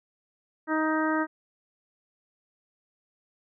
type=harmonic tone; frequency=313.2 Hz; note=D#4; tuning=11 cents sharp; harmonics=1 / 2 / 3 / 4 / 5 / 6; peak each=-26 / -32 / -32 / -32 / -32 / -36 dBFS; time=0.67-1.27 s; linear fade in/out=50 ms; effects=none